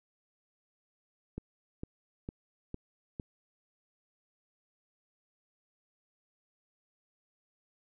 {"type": "click train", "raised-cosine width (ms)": 3, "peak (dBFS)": -25, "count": 5, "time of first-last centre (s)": [1.38, 3.198], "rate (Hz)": 2.2, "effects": []}